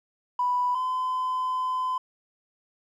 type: tone pair in turn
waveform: triangle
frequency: 987.8 / 1019.7 Hz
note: B5 / C6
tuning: 0 / -45 cents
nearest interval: minor second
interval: 55 cents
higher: second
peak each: -18 / -22 dBFS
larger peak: first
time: 0.39-0.75 / 0.75-1.98 s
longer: second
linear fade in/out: 5 ms
effects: tanh soft clip ceiling -20 dBFS